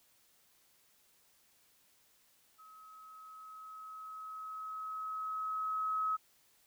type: tone with level ramp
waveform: sine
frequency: 1280 Hz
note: D#6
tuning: 49 cents sharp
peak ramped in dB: -54 to -30 dBFS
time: 2.58-6.17 s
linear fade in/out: 20 ms
effects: white hiss -69 dBFS RMS until 6.66 s